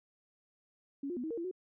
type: tone with pitch steps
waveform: sine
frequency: 278.4 / 353 / 246.7 / 317.9 / 464 / 338.3 / 369.2 Hz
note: C#4 / F4 / B3 / D#4 / A#4 / E4 / F#4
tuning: +8 / +19 / -2 / +37 / -8 / +45 / -4 cents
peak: -35 dBFS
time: 1.03-1.513 s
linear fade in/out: 5 ms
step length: 69 ms
effects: none